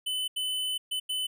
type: tone bursts at uneven times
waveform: square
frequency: 3018 Hz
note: F#7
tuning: 34 cents sharp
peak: -29 dBFS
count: 4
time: 0.06-0.28 / 0.36-0.78 / 0.91-1 / 1.09-1.27 s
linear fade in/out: 10 ms
effects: none